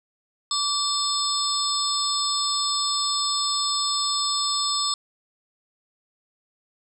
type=tone cluster; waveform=sine; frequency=1156 / 3592 / 4314 / 5170 / 7930 Hz; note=D6 / A7 / C#8 / E8 / B8; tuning=-28 / +35 / -48 / -34 / +6 cents; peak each=-28 dBFS; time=0.51-4.94 s; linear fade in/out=2 ms; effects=tanh soft clip ceiling -11 dBFS